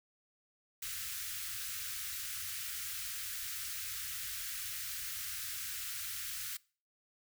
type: band-stop noise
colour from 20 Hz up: white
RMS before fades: -41 dBFS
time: 0.82-6.57 s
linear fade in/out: 5 ms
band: 120 to 1300 Hz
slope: 48 dB/octave
effects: noise-tail reverb RT60 0.4 s tail -23 dB re dry